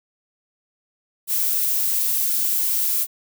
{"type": "noise", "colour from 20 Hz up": "violet", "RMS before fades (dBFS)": -21, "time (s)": [1.27, 3.07], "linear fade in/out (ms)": 50, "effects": []}